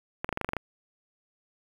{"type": "clicks", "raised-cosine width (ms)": 0.5, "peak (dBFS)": -14, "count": 9, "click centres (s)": [0.245, 0.291, 0.327, 0.374, 0.413, 0.446, 0.49, 0.534, 0.567], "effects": ["7-bit"]}